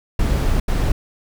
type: noise bursts at uneven times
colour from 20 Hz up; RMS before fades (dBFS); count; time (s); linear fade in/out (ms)
brown; -17; 2; 0.19-0.6 / 0.68-0.92; 5
effects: none